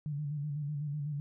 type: tone with vibrato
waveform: sine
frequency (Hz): 146.83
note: D3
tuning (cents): 0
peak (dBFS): -33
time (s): 0.06-1.2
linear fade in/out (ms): 0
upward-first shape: square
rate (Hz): 8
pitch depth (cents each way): 50
effects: none